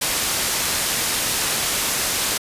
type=low-pass noise; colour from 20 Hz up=white; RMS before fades=-22 dBFS; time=0.01-2.38 s; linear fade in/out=10 ms; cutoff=11000 Hz; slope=12 dB/octave; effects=resampled to 32000 Hz